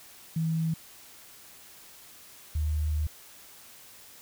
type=tone pair in turn; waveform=sine; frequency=161.9 / 76.41 Hz; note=E3 / D#2; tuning=-31 / -31 cents; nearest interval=octave + minor second; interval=1300 cents; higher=first; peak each=-25 dBFS; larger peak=neither; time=0.36-0.74 / 2.55-3.07 s; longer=second; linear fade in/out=5 ms; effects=white hiss -51 dBFS RMS until 4.21 s